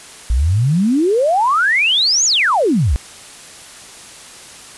sine exponential two-way sweep, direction up then down, 54.3 to 6990 to 54.3 Hz, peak -11 dBFS, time 0.3-2.96 s, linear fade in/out 0 ms, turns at 2.25 s, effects white hiss -37 dBFS RMS until 4.77 s + resampled to 24000 Hz

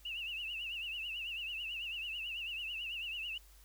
sine tone with vibrato, 2758 Hz, F7, 22 cents flat, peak -38 dBFS, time 0.05-3.38 s, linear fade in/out 5 ms, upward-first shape triangle, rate 9.1 Hz, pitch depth 140 cents each way, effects added 50 Hz sine -58 dBFS peak until 3.64 s + white hiss -64 dBFS RMS until 3.64 s

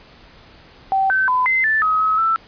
sine tone with pitch steps, 773 / 1537 / 1008 / 2064 / 1759 / 1269 / 1281 / 1327 Hz, G5 / G6 / B5 / C7 / A6 / D#6 / E6 / E6, -24 / -35 / +35 / -24 / -1 / +34 / -50 / +11 cents, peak -14 dBFS, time 0.92-2.36 s, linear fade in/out 0 ms, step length 180 ms, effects pink hiss -46 dBFS RMS until 2.47 s + resampled to 11025 Hz

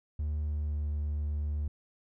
triangle tone with pitch glide, 75.2 to 74.34 Hz, D2 to D2, +42 to +22 cents, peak -27 dBFS, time 0.19-1.68 s, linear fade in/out 5 ms, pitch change -20 cents, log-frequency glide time 0.46-0.78 s, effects tanh soft clip ceiling -23 dBFS

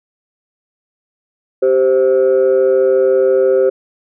sine tone pair together, 389.4 / 523.6 Hz, G4 / C5, -12 / +1 cents, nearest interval perfect fourth, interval 513 cents, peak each -10 / -10 dBFS, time 1.62-3.7 s, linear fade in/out 10 ms, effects tanh soft clip ceiling -5 dBFS

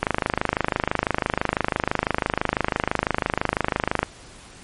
click train, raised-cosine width 0.5 ms, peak -4 dBFS, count 105, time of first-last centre 0.03-4.03 s, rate 26 Hz, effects pink hiss -45 dBFS RMS until 4.63 s + MP3 48 kbps

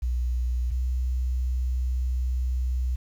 sine tone pair in turn, 61 / 62.75 Hz, B1 / B1, -21 / +28 cents, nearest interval unison, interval 49 cents, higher second, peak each -23 / -23 dBFS, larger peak neither, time 0.02-0.71 / 0.71-2.96 s, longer second, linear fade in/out 10 ms, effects 9-bit

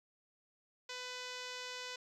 5% pulse tone with low-pass filter, 500 Hz, B4, 21 cents sharp, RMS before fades -45 dBFS, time 0.89-1.96 s, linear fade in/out 5 ms, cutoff 6300 Hz, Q 0.89, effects 12-bit

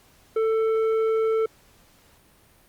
triangle tone with tanh clipping, 443.8 Hz, A4, 15 cents sharp, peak -21 dBFS, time 0.36-1.46 s, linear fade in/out 5 ms, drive 12 dB, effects pink hiss -57 dBFS RMS until 2.68 s + Opus 48 kbps

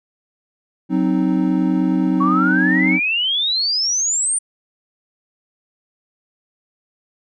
triangle chord, C diminished, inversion second, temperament equal, 185 / 261.6 / 311.1 Hz, Gb3 / C4 / Eb4, 0 / 0 / 0 cents, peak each -17 dBFS, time 0.89-3 s, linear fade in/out 50 ms
sine exponential sweep, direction up, 1098 to 9170 Hz, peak -16 dBFS, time 2.2-4.39 s, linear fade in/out 10 ms
effects none

